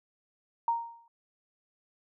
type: tone with exponential decay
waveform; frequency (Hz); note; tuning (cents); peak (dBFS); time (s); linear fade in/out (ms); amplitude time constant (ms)
sine; 930; A#5; -4; -22; 0.68-1.08; 2; 86
effects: none